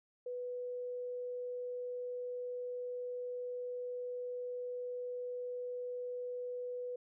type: tone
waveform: sine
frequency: 493.9 Hz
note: B4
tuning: in tune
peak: -38 dBFS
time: 0.26-6.96 s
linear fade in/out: 5 ms
effects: none